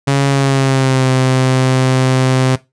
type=tone with pitch glide; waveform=sawtooth; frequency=138.59 to 130.06 Hz; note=C#3 to C3; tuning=0 to -10 cents; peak=-6 dBFS; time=0.07-2.56 s; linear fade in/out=10 ms; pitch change=-110 cents; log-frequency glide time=0.28-1.09 s; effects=noise-tail reverb RT60 0.2 s tail -17 dB re dry + resampled to 22050 Hz